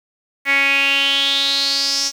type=tone with band-pass filter sweep; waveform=sawtooth; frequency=277.2 Hz; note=C#4; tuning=in tune; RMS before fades=-17 dBFS; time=0.45-2.12 s; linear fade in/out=50 ms; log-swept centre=2100 to 5700 Hz; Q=7.2; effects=7-bit